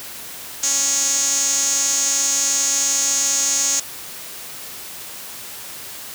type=tone with band-pass filter; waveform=sawtooth; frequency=277.2 Hz; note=C#4; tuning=in tune; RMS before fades=-19 dBFS; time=0.63-3.8 s; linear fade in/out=5 ms; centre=6700 Hz; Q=8.1; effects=white hiss -34 dBFS RMS until 6.14 s + high-pass 60 Hz 12 dB/octave